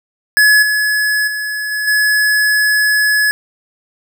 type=tone with level steps; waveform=square; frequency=1700 Hz; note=G#6; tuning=40 cents sharp; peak=-7 / -13 / -19 / -17 / -11 dBFS; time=0.37-3.31 s; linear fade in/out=0 ms; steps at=0.62 / 1.27 / 1.71 / 1.87 s; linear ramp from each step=10 ms; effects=none